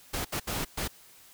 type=noise bursts at uneven times; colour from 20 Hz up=pink; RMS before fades=-32 dBFS; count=4; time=0.13-0.25 / 0.32-0.4 / 0.47-0.65 / 0.77-0.88 s; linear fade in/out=10 ms; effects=white hiss -55 dBFS RMS until 1.33 s